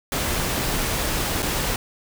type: noise with dropouts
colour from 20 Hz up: pink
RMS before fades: -24 dBFS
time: 0.12-1.76 s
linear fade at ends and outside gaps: 2 ms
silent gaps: 1.423-1.427 s
effects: none

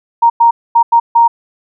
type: tone bursts at uneven times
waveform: sine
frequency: 932.3 Hz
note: A#5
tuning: in tune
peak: -4 dBFS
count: 5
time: 0.22-0.3 / 0.4-0.51 / 0.75-0.83 / 0.92-1 / 1.15-1.28 s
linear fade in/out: 10 ms
effects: none

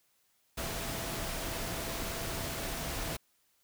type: tone in noise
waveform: sine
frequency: 666 Hz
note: E5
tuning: 18 cents sharp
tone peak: -46 dBFS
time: 0.57-3.17 s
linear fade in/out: 10 ms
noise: pink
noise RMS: -37 dBFS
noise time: 0.57-3.17 s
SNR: -12 dB
effects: white hiss -72 dBFS RMS until 3.63 s

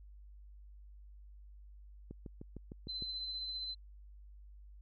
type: click train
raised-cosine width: 3 ms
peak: -33 dBFS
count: 7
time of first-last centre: 2.11-3.023 s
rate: 6.57 Hz
type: tone with tremolo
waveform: sine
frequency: 4057 Hz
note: B7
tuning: 46 cents sharp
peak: -37 dBFS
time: 2.88-3.75 s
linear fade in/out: 20 ms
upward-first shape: triangle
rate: 15 Hz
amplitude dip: 35%
effects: added 50 Hz sine -52 dBFS peak until 4.81 s

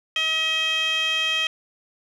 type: tone with band-pass filter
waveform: 15% pulse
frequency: 637 Hz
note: D#5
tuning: 41 cents sharp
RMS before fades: -23 dBFS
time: 0.16-1.47 s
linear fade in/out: 2 ms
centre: 3100 Hz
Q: 5.5
effects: none

